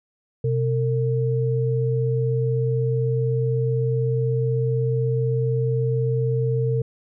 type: tone pair together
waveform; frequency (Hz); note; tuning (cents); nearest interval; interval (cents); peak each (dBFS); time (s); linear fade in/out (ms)
sine; 127.4 / 454; C3 / A#4; -46 / -46; octave + minor seventh; 2200; -20 / -24; 0.44-6.82; 5
effects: none